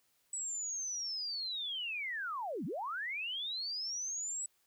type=linear two-way sweep; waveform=sine; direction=down then up; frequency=7910 to 143.2 to 7910 Hz; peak=-36 dBFS; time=0.33-4.46 s; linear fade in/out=2 ms; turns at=2.65 s; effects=white hiss -74 dBFS RMS until 4.66 s